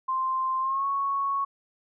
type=tone with pitch glide; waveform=sine; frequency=1046.5 to 1107.4 Hz; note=C6 to C#6; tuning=0 to -2 cents; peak=-24 dBFS; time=0.08-1.45 s; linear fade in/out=10 ms; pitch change=+98 cents; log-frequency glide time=0.6-0.86 s; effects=none